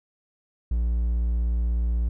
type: tone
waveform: triangle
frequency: 58.2 Hz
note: A#1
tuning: 2 cents flat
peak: -19 dBFS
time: 0.71-2.09 s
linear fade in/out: 5 ms
effects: none